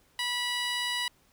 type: tone with band-pass filter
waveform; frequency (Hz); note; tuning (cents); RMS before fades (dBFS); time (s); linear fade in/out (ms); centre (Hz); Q
15% pulse; 978; B5; -17; -31; 0.19-1.08; 2; 4300; 0.53
effects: pink hiss -65 dBFS RMS until 1.32 s